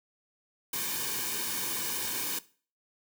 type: noise with comb filter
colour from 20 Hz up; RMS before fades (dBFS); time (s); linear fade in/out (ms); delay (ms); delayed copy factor
white; -33; 0.73-2.39; 5; 1.5; -0.75
effects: noise-tail reverb RT60 0.4 s tail -18 dB re dry